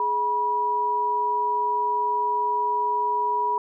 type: tone pair together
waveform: sine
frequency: 420.3 / 971.2 Hz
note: G#4 / B5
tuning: +21 / -29 cents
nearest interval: octave + minor third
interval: 1450 cents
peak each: -31 / -21 dBFS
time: 0-3.58 s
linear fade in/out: 2 ms
effects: none

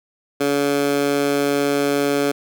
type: tone with high-pass filter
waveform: 15% pulse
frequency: 142.2 Hz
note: C#3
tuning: 45 cents sharp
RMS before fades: -19 dBFS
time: 0.4-2.32 s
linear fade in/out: 10 ms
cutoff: 330 Hz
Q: 1.4
effects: none

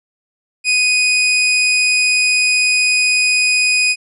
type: tone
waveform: sawtooth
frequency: 2489 Hz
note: D#7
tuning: in tune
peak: -8 dBFS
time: 0.64-3.96 s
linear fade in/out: 50 ms
effects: resampled to 24000 Hz

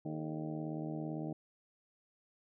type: harmonic tone with a mistuned harmonic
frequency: 77.78 Hz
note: D#2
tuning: in tune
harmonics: 2 / 3 / 4 / 5 / 6 / 7 / 8 / 9 / 10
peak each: -41 / -46 / -41 / -55 / -50 / -53 / -49 / -55 / -53 dBFS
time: 0.05-1.33 s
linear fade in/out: 5 ms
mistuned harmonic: 6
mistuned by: -100 cents
effects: none

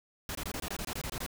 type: noise bursts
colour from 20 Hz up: pink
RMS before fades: -37 dBFS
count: 12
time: 0.29-1.264 s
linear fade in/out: 2 ms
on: 61 ms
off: 22 ms
effects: none

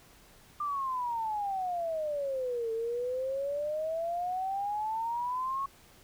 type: exponential two-way sweep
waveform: sine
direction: down then up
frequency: 1199 to 446.3 to 1107 Hz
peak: -30 dBFS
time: 0.6-5.66 s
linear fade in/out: 5 ms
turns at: 2.72 s
effects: pink hiss -58 dBFS RMS until 6.03 s

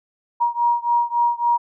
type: beating tone pair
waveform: sine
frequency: 948 / 951.6 Hz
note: A#5 / A#5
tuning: +29 / +35 cents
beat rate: 3.6 Hz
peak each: -19 / -20 dBFS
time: 0.4-1.58 s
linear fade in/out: 20 ms
effects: none

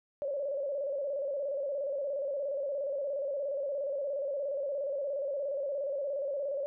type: tone with vibrato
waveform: sine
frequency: 560 Hz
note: C#5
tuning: 18 cents sharp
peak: -31 dBFS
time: 0.22-6.66 s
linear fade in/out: 0 ms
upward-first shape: square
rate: 17 Hz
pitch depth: 68 cents each way
effects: none

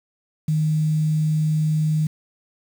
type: tone with quantisation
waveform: sine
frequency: 155 Hz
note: D#3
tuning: 6 cents flat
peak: -17 dBFS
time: 0.48-2.07 s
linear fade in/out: 5 ms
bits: 7
effects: none

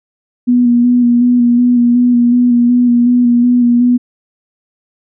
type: tone with vibrato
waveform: sine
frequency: 242.5 Hz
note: B3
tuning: 31 cents flat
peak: -6 dBFS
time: 0.47-3.98 s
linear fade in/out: 20 ms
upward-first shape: square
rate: 2.7 Hz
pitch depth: 20 cents each way
effects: none

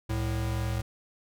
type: tone pair together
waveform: square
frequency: 66 / 109.76 Hz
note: C2 / A2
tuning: +16 / -4 cents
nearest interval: major sixth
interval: 880 cents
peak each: -33 / -30 dBFS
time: 0.09-0.82 s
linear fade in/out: 10 ms
effects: none

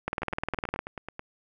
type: two click trains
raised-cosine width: 0.5 ms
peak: -13 / -21 dBFS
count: 15 / 10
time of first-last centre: 0.08-0.791 / 0.22-1.194 s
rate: 19.7 / 9.24 Hz
effects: none

